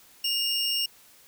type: tone pair together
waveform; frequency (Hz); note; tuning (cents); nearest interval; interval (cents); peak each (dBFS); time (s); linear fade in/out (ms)
square; 2834 / 5459; F7 / F8; +25 / -40; major seventh; 1135; -28; 0.24-0.86; 5
effects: white hiss -55 dBFS RMS until 1.27 s